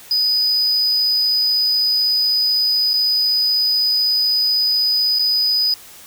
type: tone with dropouts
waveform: triangle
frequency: 4978 Hz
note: D#8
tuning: in tune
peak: -13 dBFS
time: 0.11-5.74 s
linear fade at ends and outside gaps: 2 ms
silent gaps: 2.934-2.938 / 5.188-5.193 s
effects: white hiss -41 dBFS RMS until 6.06 s